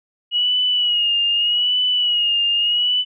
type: tone with vibrato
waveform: sine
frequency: 2899 Hz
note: F#7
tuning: 36 cents flat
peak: -15 dBFS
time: 0.31-3.05 s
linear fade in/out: 50 ms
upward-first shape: sine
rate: 0.82 Hz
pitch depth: 54 cents each way
effects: none